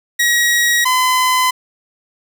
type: tone pair in turn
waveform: sawtooth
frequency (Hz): 1903 / 1017.7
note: A#6 / C6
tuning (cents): +35 / -48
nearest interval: major seventh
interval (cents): 1083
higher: first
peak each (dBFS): -8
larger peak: neither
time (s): 0.19-0.85 / 0.85-1.51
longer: neither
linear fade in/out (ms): 10
effects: none